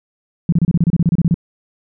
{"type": "tone bursts", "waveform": "sine", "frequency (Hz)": 168.5, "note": "E3", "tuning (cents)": 38, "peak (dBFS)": -9, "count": 14, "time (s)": [0.49, 1.343], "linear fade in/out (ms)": 2, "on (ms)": 34, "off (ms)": 29, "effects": []}